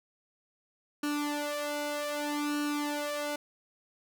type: tone with flanger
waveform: sawtooth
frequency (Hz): 293.7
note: D4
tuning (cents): 0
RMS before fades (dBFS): -33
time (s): 1.03-3.36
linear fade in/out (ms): 5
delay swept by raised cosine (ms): 0.71 to 2.01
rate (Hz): 0.64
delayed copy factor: +0.85
effects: none